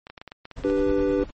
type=clicks; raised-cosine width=0.3 ms; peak=-23 dBFS; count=10; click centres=0.069 / 0.1 / 0.178 / 0.215 / 0.277 / 0.319 / 0.454 / 0.513 / 0.637 / 0.7 s
type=noise with tremolo; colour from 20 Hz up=brown; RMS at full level=-32 dBFS; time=0.56-1.31 s; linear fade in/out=10 ms; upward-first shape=triangle; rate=9.5 Hz; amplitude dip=70%
type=chord; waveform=triangle; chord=G major; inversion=second; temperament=equal; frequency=293.7 / 392 / 493.9 Hz; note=D4 / G4 / B4; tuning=0 / 0 / 0 cents; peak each=-22 dBFS; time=0.64-1.24 s; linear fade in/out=5 ms
effects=MP3 32 kbps